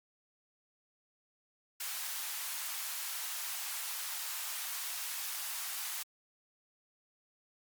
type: high-pass noise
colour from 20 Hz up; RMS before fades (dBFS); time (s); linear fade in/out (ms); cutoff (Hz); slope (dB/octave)
white; -39; 1.8-6.03; 5; 790; 24
effects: Opus 48 kbps

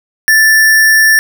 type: tone with sample-and-hold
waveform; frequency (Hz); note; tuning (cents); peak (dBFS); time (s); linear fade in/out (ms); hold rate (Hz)
sine; 1760; A6; 0; -4; 0.28-1.19; 0; 7350
effects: none

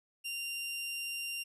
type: tone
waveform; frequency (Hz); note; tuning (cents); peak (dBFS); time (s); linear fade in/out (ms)
sawtooth; 2778; F7; -10; -33; 0.24-1.44; 20
effects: resampled to 32000 Hz

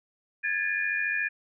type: tone cluster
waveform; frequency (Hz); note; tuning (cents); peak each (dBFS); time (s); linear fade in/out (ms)
sine; 1659 / 1753 / 2432; G#6 / A6 / D#7; -2 / -7 / -40; -30; 0.43-1.29; 20
effects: none

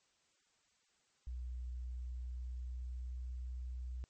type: tone with pitch glide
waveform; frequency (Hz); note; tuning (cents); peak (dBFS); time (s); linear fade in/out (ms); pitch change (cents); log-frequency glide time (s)
sine; 61.5 to 62.14; B1 to B1; -7 to +11; -40; 1.27-4.04; 0; +18; 1.78-3.35
effects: white hiss -75 dBFS RMS until 4.09 s + MP3 32 kbps

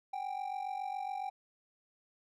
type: ring-modulated tone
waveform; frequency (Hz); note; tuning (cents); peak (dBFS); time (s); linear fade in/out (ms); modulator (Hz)
triangle; 784; G5; 0; -31; 0.13-1.3; 5; 23.6
effects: none

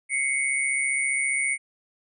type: tone cluster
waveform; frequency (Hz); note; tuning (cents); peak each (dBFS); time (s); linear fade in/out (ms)
sine; 2078 / 2213 / 9020; C7 / C#7 / C#9; -12 / -3 / +29; -30 / -24 / -29; 0.09-1.58; 50
effects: none

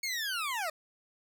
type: linear sweep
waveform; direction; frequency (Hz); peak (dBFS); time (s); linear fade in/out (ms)
20% pulse; down; 2217 to 596; -27; 0.03-0.7; 5
effects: none

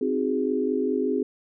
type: chord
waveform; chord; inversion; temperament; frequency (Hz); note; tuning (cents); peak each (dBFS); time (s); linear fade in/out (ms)
sine; Ab dominant seventh; first; equal; 261.6 / 311.1 / 370 / 415.3; C4 / Eb4 / Gb4 / Ab4; 0 / 0 / 0 / 0; -26 / -31 / -29 / -26; 0.01-1.23; 5
effects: none

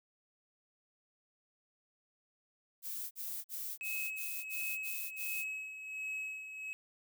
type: noise bursts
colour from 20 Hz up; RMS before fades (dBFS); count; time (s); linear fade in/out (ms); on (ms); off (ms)
violet; -41; 8; 2.82-5.448; 50; 290; 44
type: tone with tremolo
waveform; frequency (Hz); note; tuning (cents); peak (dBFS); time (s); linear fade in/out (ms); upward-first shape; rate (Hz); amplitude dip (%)
triangle; 2565; E7; -48; -35; 3.81-6.73; 0; sine; 1.4; 60
effects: none

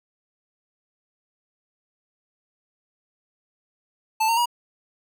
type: tone with pitch steps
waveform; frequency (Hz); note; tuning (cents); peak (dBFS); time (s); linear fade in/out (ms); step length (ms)
square; 880 / 917.9 / 957.4; A5 / A#5 / A#5; 0 / -27 / +46; -19; 4.2-4.458; 10; 86
effects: none

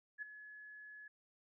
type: tone with ADSR envelope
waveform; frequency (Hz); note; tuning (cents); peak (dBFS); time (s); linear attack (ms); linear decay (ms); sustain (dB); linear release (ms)
sine; 1700; G#6; +40; -39; 0.18-1.08; 42; 10; -12; 5
effects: none

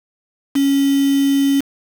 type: tone with quantisation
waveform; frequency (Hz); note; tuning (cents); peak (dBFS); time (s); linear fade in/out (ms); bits
sine; 277.2; C#4; 0; -12; 0.55-1.61; 10; 4
effects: none

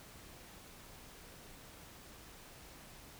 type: silence
effects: pink hiss -55 dBFS RMS until 3.19 s

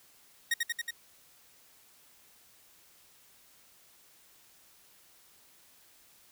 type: tone with echo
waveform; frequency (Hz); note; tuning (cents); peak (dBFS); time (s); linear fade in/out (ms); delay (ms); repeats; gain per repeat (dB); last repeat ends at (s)
sawtooth; 1871; A#6; +6; -22; 0.51-0.54; 5; 92; 4; -2; 0.908
effects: white hiss -61 dBFS RMS until 6.31 s

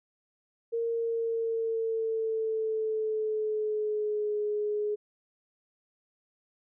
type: tone with pitch glide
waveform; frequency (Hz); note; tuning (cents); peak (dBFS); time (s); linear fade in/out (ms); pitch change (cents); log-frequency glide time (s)
sine; 462.2 to 419; A#4 to G#4; -15 to +15; -27; 0.72-4.96; 20; -170; 0.91-4.37
effects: none

